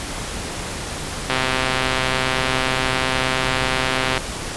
click train, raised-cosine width 0.3 ms, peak -3 dBFS, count 375, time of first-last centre 1.3-4.177 s, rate 130 Hz, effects pink hiss -28 dBFS RMS until 4.56 s + resampled to 24000 Hz

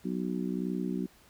harmonic tone, 62 Hz, B1, 7 cents sharp, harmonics 3 / 4 / 5 / 6, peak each -33 / -35 / -37 / -39 dBFS, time 0.04-1.07 s, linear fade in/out 20 ms, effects pink hiss -60 dBFS RMS until 1.29 s

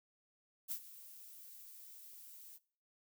violet noise with ADSR envelope, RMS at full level -39 dBFS, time 0.68-2.59 s, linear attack 35 ms, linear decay 75 ms, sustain -16 dB, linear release 35 ms, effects noise-tail reverb RT60 0.5 s tail -21 dB re dry

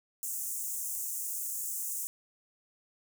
pink high-pass noise, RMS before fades -36 dBFS, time 0.23-2.07 s, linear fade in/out 0 ms, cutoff 6700 Hz, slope 48 dB/octave, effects none

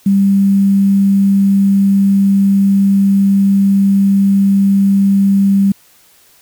sine tone with quantisation, 197.1 Hz, G3, 10 cents sharp, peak -7 dBFS, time 0.06-5.72 s, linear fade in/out 5 ms, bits 6, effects white hiss -48 dBFS RMS until 6.41 s

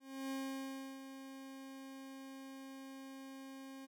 40% pulse tone with ADSR envelope, 268.6 Hz, C4, 46 cents sharp, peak -38 dBFS, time 0-3.87 s, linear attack 310 ms, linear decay 680 ms, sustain -10 dB, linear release 28 ms, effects none

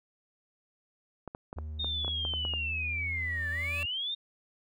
clicks, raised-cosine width 1 ms, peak -25 dBFS, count 11, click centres 1.277 / 1.349 / 1.529 / 1.586 / 1.845 / 2.047 / 2.08 / 2.251 / 2.337 / 2.451 / 2.537 s
triangle tone with pitch glide, 76.9 to 82.9 Hz, D#2 to E2, -20 to +10 cents, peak -34 dBFS, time 1.56-3.86 s, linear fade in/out 10 ms, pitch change +130 cents, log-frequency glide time 2.66-3.05 s
sine linear two-way sweep, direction down then up, 3705 to 1721 to 3705 Hz, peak -31 dBFS, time 1.79-4.15 s, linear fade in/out 10 ms, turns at 3.5 s
10% pulse tone with exponential growth, 579 Hz, D5, 25 cents flat, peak -30 dBFS, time 2.72-3.83 s, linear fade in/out 1 ms, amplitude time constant 240 ms
effects none

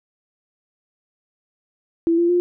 sine tone with pitch steps, 333.5 / 343.1 / 352.9 Hz, E4 / F4 / F4, +20 / -31 / +18 cents, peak -14 dBFS, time 2.07-2.4 s, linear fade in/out 0 ms, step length 110 ms, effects none

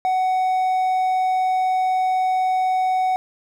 triangle tone, 746 Hz, F#5, 14 cents sharp, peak -15 dBFS, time 0.05-3.16 s, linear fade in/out 0 ms, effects none

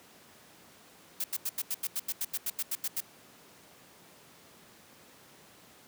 blue noise bursts, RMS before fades -32 dBFS, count 15, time 1.2-3.005 s, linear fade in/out 5 ms, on 41 ms, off 85 ms, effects pink hiss -56 dBFS RMS until 5.87 s + high-pass 150 Hz 12 dB/octave

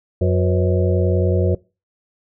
harmonic tone with a mistuned harmonic, 91 Hz, F#2, 28 cents flat, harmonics 1 / 2 / 4 / 5 / 6 / 7, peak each -16 / -23 / -22 / -24 / -25 / -29 dBFS, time 0.21-1.55 s, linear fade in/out 5 ms, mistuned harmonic 5, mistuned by +120 cents, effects noise-tail reverb RT60 0.3 s tail -23 dB re dry

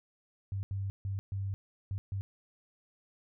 sine tone bursts at uneven times, 98 Hz, G2, in tune, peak -32 dBFS, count 6, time 0.52-0.63 / 0.71-0.9 / 1.05-1.19 / 1.32-1.54 / 1.91-1.98 / 2.12-2.21 s, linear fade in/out 0 ms, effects none

